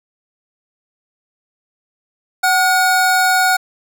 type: tone pair together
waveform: square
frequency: 750 / 1443.9 Hz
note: F#5 / F#6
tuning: +23 / -43 cents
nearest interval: major seventh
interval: 1134 cents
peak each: -15 dBFS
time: 2.43-3.57 s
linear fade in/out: 10 ms
effects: none